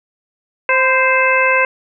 harmonic tone with a mistuned harmonic, 523.3 Hz, C5, in tune, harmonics 1 / 2 / 3 / 4 / 5, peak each -17 / -17 / -17 / -17 / -17 dBFS, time 0.69-1.65 s, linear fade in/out 2 ms, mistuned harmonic 2, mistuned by -39 cents, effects none

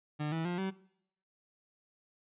30% pulse tone with pitch steps, 150 / 162.63 / 176.33 / 191.18 Hz, D3 / E3 / F3 / G3, +37 / -23 / +17 / -43 cents, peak -30 dBFS, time 0.19-0.71 s, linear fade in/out 20 ms, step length 130 ms, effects noise-tail reverb RT60 0.7 s tail -20 dB re dry + resampled to 8000 Hz

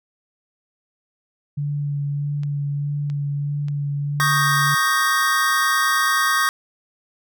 sine tone with vibrato, 144.1 Hz, D3, 33 cents flat, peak -21 dBFS, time 1.57-4.75 s, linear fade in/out 10 ms, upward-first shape sine, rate 1.6 Hz, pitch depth 15 cents each way
clicks, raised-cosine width 0.2 ms, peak -25 dBFS, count 4, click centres 2.434 / 3.1 / 3.684 / 5.644 s
square chord, Eb dominant seventh, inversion third, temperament equal with one note detuned, 1108.7 / 1238.1 / 1568 / 1864.7 Hz, Db6 / Eb6 / G6 / Bb6, 0 / -9 / 0 / 0 cents, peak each -23 dBFS, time 4.2-6.49 s, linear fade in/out 0 ms
effects none

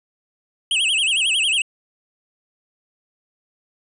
square tone with vibrato, 2899 Hz, F#7, 36 cents flat, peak -17 dBFS, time 0.71-1.62 s, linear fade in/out 2 ms, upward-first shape sine, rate 11 Hz, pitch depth 220 cents each way, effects resampled to 24000 Hz

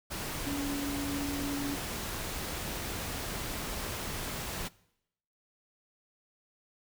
sine tone in noise, 283 Hz, C#4, 36 cents sharp, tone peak -33 dBFS, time 0.45-1.76 s, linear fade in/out 20 ms, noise pink, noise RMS -37 dBFS, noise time 0.1-4.69 s, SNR +1 dB, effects noise-tail reverb RT60 0.8 s tail -22 dB re dry

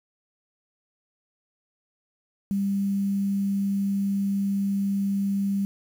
sine tone with quantisation, 198.1 Hz, G3, 18 cents sharp, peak -22 dBFS, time 2.51-5.65 s, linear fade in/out 0 ms, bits 8, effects none

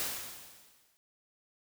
white noise with exponential decay, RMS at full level -33 dBFS, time 0-0.97 s, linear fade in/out 0 ms, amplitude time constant 210 ms, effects none

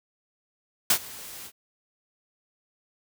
white noise with ADSR envelope, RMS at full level -18 dBFS, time 0.9-1.52 s, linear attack 3 ms, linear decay 78 ms, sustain -23 dB, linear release 61 ms, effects none

